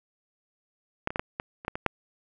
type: clicks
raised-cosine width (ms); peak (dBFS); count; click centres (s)
0.5; -11 / -19 / -13 / -12 / -15 / -26 / -12 / -17 / -7; 9; 1.074 / 1.105 / 1.159 / 1.195 / 1.399 / 1.649 / 1.681 / 1.755 / 1.863
effects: none